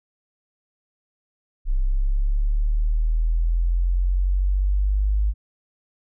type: linear sweep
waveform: sine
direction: up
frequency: 31.92 to 51.91 Hz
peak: -17 dBFS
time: 1.65-5.34 s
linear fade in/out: 50 ms
effects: none